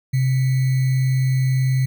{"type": "tone with sample-and-hold", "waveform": "sine", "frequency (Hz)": 130.81, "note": "C3", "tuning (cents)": 0, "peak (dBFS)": -15, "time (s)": [0.13, 1.86], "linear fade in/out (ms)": 10, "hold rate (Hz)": 2100, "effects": []}